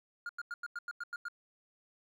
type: tone bursts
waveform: triangle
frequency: 1416 Hz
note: F6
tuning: 23 cents sharp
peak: -35 dBFS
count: 9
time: 0.26-1.284 s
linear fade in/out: 2 ms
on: 32 ms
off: 92 ms
effects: none